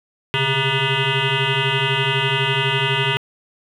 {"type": "tone with frequency modulation", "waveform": "sine", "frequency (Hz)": 1480, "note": "F#6", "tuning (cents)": 0, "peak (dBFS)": -15, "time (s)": [0.34, 3.17], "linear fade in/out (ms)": 0, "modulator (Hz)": 268, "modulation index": 6.4, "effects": ["tanh soft clip ceiling -12 dBFS", "9-bit"]}